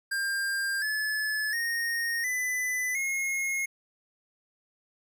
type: tone with pitch steps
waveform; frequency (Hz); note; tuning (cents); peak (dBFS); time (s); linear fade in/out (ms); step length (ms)
square; 1598 / 1722.6 / 1856.9 / 2002 / 2158; G6 / A6 / A#6 / B6 / C#7; +33 / -37 / -7 / +23 / -47; -28; 0.11-3.66; 10; 710
effects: none